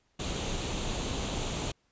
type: noise with comb filter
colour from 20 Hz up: pink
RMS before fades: -33 dBFS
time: 0.19-1.72 s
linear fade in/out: 10 ms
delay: 0.29 ms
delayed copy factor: +0.5
effects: pink hiss -72 dBFS RMS until 1.91 s + resampled to 16000 Hz